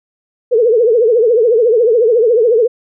sine tone with vibrato, 461.7 Hz, A#4, 17 cents flat, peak -7 dBFS, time 0.51-2.68 s, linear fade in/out 20 ms, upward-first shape triangle, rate 14 Hz, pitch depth 170 cents each way, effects none

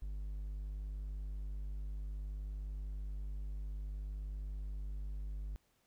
triangle tone, 50.3 Hz, G1, 45 cents sharp, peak -37 dBFS, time 0.02-5.56 s, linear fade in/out 0 ms, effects pink hiss -75 dBFS RMS until 5.86 s

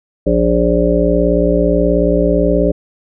harmonic tone, 58.5 Hz, A#1, 7 cents sharp, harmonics 1 / 3 / 5 / 7 / 9 / 10, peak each -17 / -17 / -17 / -17 / -17 / -17 dBFS, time 0.26-2.72 s, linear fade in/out 10 ms, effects none

